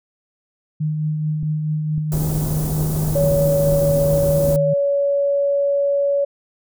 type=tone with tremolo; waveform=sine; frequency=153.6 Hz; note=D#3; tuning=22 cents flat; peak=-17 dBFS; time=0.8-4.74 s; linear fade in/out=10 ms; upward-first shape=triangle; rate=4.6 Hz; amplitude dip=35%
type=click train; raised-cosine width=5 ms; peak=-18 dBFS; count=4; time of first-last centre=1.43-3.078 s; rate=1.82 Hz
type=band-stop noise; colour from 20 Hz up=pink; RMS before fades=-25 dBFS; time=2.12-4.56 s; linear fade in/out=0 ms; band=570 to 10000 Hz; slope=12 dB/octave
type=tone; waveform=sine; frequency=564 Hz; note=C#5; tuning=30 cents sharp; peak=-15 dBFS; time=3.15-6.25 s; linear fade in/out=10 ms
effects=none